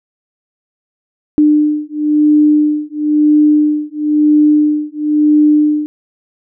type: beating tone pair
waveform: sine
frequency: 299.8 / 300.79 Hz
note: D4 / D4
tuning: +36 / +42 cents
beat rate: 0.99 Hz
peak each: -11 dBFS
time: 1.38-5.86 s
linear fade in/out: 0 ms
effects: none